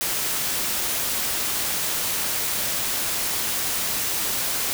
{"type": "noise", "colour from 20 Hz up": "white", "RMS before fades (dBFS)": -25, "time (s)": [0.01, 4.73], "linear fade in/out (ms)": 0, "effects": []}